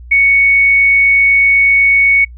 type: tone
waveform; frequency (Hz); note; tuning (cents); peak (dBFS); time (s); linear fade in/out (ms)
sine; 2223; C#7; +4; -6; 0.11-2.25; 10
effects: noise-tail reverb RT60 0.1 s tail -26 dB re dry + added 60 Hz sine -30 dBFS peak until 2.37 s